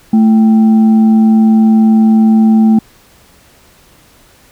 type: tone with frequency modulation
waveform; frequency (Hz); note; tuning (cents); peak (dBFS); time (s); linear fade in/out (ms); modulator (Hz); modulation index
sine; 220; A3; 0; -4; 0.13-2.79; 5; 561; 0.24
effects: pink hiss -45 dBFS RMS until 4.51 s